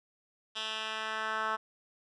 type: tone with band-pass filter sweep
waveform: 10% pulse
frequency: 218.8 Hz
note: A3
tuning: 9 cents flat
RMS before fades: -35 dBFS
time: 0.55-1.57 s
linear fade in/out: 20 ms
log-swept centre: 3300 to 1300 Hz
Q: 2.2
effects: resampled to 24000 Hz